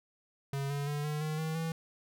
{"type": "tone with pitch steps", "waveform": "square", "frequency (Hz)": [138.59, 142.4, 146.32, 150.35, 154.49, 158.74, 163.11], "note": ["C#3", "C#3", "D3", "D3", "D#3", "D#3", "E3"], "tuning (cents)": [0, 47, -6, 41, -12, 35, -18], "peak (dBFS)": -33, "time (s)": [0.53, 1.72], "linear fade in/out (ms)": 2, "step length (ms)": 170, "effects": []}